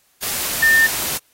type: tone in noise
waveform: sine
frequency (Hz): 1800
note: A6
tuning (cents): +39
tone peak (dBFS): -10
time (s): 0.62-0.87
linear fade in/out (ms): 10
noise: white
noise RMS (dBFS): -23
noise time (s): 0.22-1.18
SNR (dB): +10
effects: white hiss -59 dBFS RMS until 1.33 s + AAC 48 kbps